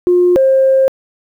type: tone pair in turn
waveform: sine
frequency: 356.4 / 532 Hz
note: F4 / C5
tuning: +35 / +29 cents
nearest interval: perfect fifth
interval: 694 cents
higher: second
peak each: -6 dBFS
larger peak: neither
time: 0.07-0.36 / 0.36-0.88 s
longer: second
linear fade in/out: 0 ms
effects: tanh soft clip ceiling -2 dBFS + 8-bit